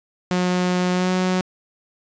sawtooth tone with pitch glide, 180.7 to 184.18 Hz, F#3 to F#3, -41 to -8 cents, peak -14 dBFS, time 0.31-1.41 s, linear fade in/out 0 ms, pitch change +33 cents, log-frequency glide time 0.92-1.11 s, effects resampled to 16000 Hz + 8-bit

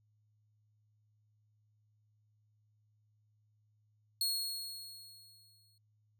sawtooth tone with exponential decay, 4317 Hz, C#8, 47 cents flat, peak -27 dBFS, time 4.21-5.78 s, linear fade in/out 2 ms, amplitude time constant 340 ms, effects added 106 Hz sine -70 dBFS peak until 6.19 s

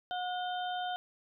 harmonic tone with a mistuned harmonic, 725 Hz, F#5, 35 cents flat, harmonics 1 / 2 / 4 / 5, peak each -34 / -42 / -43 / -47 dBFS, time 0.11-0.96 s, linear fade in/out 0 ms, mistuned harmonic 4, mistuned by +120 cents, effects none

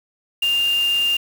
sine tone in noise, 2802 Hz, F7, 5 cents sharp, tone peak -16 dBFS, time 0.42-1.17 s, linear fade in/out 5 ms, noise white, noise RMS -34 dBFS, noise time 0.42-1.17 s, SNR +15 dB, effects none

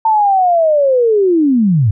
sine linear sweep, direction down, 900 to 94.2 Hz, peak -8 dBFS, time 0.05-1.91 s, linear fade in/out 5 ms, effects none

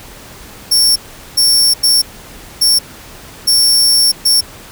sawtooth tone bursts at uneven times, 5460 Hz, F8, 40 cents flat, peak -5 dBFS, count 6, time 0.71-0.96 / 1.37-1.74 / 1.83-2.02 / 2.61-2.79 / 3.47-4.12 / 4.25-4.41 s, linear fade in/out 10 ms, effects pink hiss -35 dBFS RMS until 4.71 s

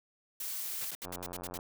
blue noise, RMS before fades -38 dBFS, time 0.4-0.91 s, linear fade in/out 5 ms
white noise bursts, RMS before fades -41 dBFS, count 8, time 0.81-1.575 s, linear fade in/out 2 ms, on 37 ms, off 67 ms
click train, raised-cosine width 1 ms, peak -30 dBFS, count 49, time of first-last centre 1.05-1.589 s, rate 89 Hz
effects none

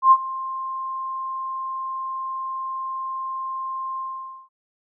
sine tone with ADSR envelope, 1055 Hz, C6, 14 cents sharp, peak -7 dBFS, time 0.02-4.49 s, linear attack 94 ms, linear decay 54 ms, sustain -19 dB, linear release 500 ms, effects none

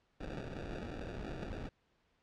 pink noise with sample-and-hold, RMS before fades -43 dBFS, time 0.2-1.69 s, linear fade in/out 5 ms, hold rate 1050 Hz, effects pink hiss -75 dBFS RMS until 2.22 s + low-pass 4000 Hz 12 dB/octave

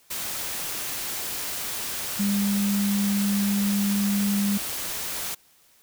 sine tone in noise, 201.5 Hz, G3, 48 cents sharp, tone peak -21 dBFS, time 2.19-4.58 s, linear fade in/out 10 ms, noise white, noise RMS -31 dBFS, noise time 0.1-5.35 s, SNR +7 dB, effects white hiss -59 dBFS RMS until 5.82 s

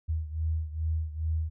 sine beating tone pair, 78.9 / 81.3 Hz, D#2 / E2, +25 / -23 cents, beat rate 2.4 Hz, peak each -29 / -33 dBFS, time 0.08-1.5 s, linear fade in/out 20 ms, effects none

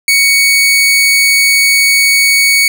sawtooth tone, 2232 Hz, C#7, 11 cents sharp, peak -3 dBFS, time 0.08-2.68 s, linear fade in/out 2 ms, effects none

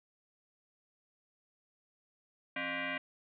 sine tone with frequency modulation, 170.3 Hz, F3, 43 cents flat, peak -34 dBFS, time 2.56-2.98 s, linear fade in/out 5 ms, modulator 437 Hz, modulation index 5.8, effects none

